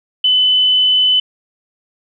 sine tone, 3015 Hz, F#7, 32 cents sharp, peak -9 dBFS, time 0.24-1.2 s, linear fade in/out 5 ms, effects none

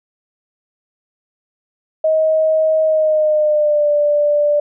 sine tone with pitch glide, 631 to 588.7 Hz, D#5 to D5, +24 to +4 cents, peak -11 dBFS, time 2.04-4.6 s, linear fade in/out 5 ms, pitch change -120 cents, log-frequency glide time 2.83-3.9 s, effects none

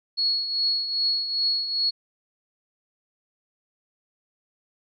sine tone with tremolo, 4346 Hz, C#8, 35 cents flat, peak -19 dBFS, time 0.17-1.91 s, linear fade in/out 20 ms, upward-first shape triangle, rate 2.5 Hz, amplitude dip 65%, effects none

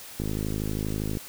click train, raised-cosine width 3 ms, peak -17 dBFS, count 52, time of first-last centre 0.2-1.171 s, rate 52.5 Hz, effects white hiss -43 dBFS RMS until 1.28 s

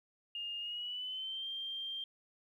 sine tone with pitch glide, 2829 to 3175 Hz, F7 to G7, +22 to +21 cents, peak -38 dBFS, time 0.35-2.04 s, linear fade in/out 2 ms, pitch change +199 cents, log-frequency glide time 0.59-1.46 s, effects 12-bit

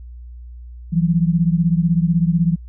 sine beating tone pair, 164.7 / 180.7 Hz, E3 / F#3, -1 / -41 cents, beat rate 16 Hz, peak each -15 / -18 dBFS, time 0.92-2.56 s, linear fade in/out 20 ms, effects added 60 Hz sine -33 dBFS peak until 2.68 s

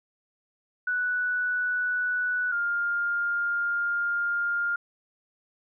sine tone pair in turn, 1480 / 1406.3 Hz, F#6 / F6, 0 / +12 cents, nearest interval minor second, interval 88 cents, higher first, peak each -24 dBFS, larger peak neither, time 0.87-2.52 / 2.52-4.76 s, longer second, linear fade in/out 5 ms, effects none

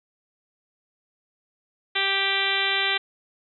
harmonic tone, 392 Hz, G4, in tune, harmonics 1 / 2 / 3 / 4 / 5 / 6 / 7 / 8 / 9 / 10, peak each -34 / -33 / -34 / -30 / -28 / -28 / -33 / -29 / -29 / -31 dBFS, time 1.95-2.98 s, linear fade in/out 10 ms, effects none

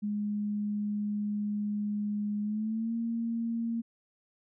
sine tone with pitch glide, 207.7 to 230.5 Hz, G#3 to A#3, 0 to -19 cents, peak -29 dBFS, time 0.02-3.82 s, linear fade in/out 20 ms, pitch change +181 cents, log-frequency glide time 2.42-2.94 s, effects none

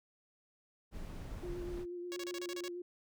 brown noise, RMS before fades -44 dBFS, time 0.91-1.86 s, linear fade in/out 50 ms
sine tone with vibrato, 351.9 Hz, F4, 13 cents sharp, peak -40 dBFS, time 1.43-2.82 s, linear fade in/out 5 ms, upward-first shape sine, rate 8.3 Hz, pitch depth 23 cents each way
5% pulse tone bursts, 556 Hz, C#5, 5 cents sharp, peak -31 dBFS, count 8, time 2.12-2.681 s, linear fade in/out 0 ms, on 43 ms, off 31 ms
effects none

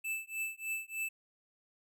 square tone with tremolo, 2637 Hz, E7, in tune, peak -33 dBFS, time 0.04-1.09 s, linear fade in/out 10 ms, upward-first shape triangle, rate 3.3 Hz, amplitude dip 100%, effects none

